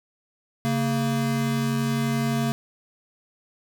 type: tone pair together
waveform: square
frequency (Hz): 137.73 / 229.4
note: C#3 / A#3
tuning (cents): -11 / -28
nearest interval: major sixth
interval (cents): 883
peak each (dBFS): -26 / -25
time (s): 0.65-2.52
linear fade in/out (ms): 0
effects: none